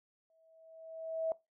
sine tone with exponential growth, 648 Hz, E5, 30 cents flat, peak -29 dBFS, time 0.3-1.32 s, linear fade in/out 1 ms, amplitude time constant 220 ms, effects noise-tail reverb RT60 0.2 s tail -19 dB re dry

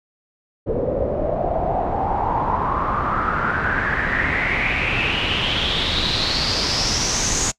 pink noise with low-pass filter sweep, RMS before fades -21 dBFS, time 0.66-7.52 s, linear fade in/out 20 ms, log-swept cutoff 480 to 6900 Hz, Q 6.6, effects noise-tail reverb RT60 0.1 s tail -22 dB re dry

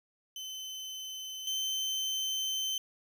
30% pulse tone pair in turn, 3056 / 3084 Hz, G7 / G7, -45 / -29 cents, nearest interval unison, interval 16 cents, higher second, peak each -36 / -28 dBFS, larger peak second, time 0.36-1.47 / 1.47-2.78 s, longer second, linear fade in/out 2 ms, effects none

